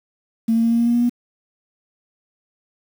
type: tone with pitch steps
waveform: sine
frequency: 226.3 / 228.4 / 230.5 / 232.7 / 234.8 / 237 / 239.2 / 241.4 Hz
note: A3 / A#3 / A#3 / A#3 / A#3 / A#3 / A#3 / B3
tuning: +49 / -35 / -19 / -3 / +13 / +29 / +45 / -39 cents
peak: -13 dBFS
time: 0.48-1.096 s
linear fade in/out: 10 ms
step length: 77 ms
effects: tanh soft clip ceiling -9 dBFS + 7-bit